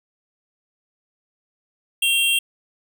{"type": "tone pair together", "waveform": "square", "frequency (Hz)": [2743, 3211], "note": ["F7", "G7"], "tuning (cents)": [-32, 41], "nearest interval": "minor third", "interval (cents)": 273, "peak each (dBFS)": -20, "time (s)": [2.02, 2.39], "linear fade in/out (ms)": 5, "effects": []}